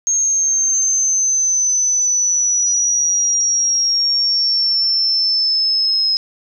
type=exponential sweep; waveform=sine; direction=down; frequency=6470 to 5120 Hz; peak=-13 dBFS; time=0.07-6.17 s; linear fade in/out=0 ms; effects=none